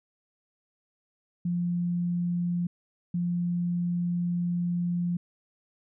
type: tone bursts at uneven times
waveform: sine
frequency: 174.61 Hz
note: F3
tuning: in tune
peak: -25 dBFS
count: 2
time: 1.45-2.67 / 3.14-5.17 s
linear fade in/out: 5 ms
effects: none